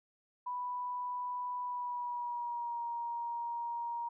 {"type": "tone with pitch glide", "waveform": "sine", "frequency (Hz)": [987.8, 941.6], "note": ["B5", "A#5"], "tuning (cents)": [0, 17], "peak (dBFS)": -35, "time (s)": [0.46, 4.09], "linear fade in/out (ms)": 10, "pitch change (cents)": -83, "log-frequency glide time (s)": [1.62, 2.83], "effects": []}